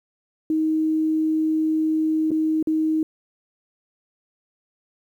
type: tone with dropouts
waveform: sine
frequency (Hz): 314.6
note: D#4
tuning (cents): +19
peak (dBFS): -18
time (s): 0.5-3.03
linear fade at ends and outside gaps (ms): 2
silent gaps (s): 2.307-2.315 / 2.627-2.672
effects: 9-bit